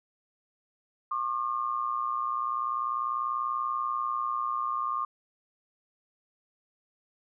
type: tone pair together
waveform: sine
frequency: 1079.6 / 1200 Hz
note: C#6 / D6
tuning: -46 / +37 cents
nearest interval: major second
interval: 183 cents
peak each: -31 / -30 dBFS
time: 1.11-5.05 s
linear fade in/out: 5 ms
effects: none